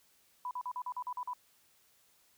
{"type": "tone bursts", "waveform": "sine", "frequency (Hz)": 992, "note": "B5", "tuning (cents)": 7, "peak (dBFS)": -35, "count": 9, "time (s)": [0.45, 1.334], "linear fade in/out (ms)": 2, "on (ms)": 60, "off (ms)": 43, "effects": ["white hiss -68 dBFS RMS until 2.37 s"]}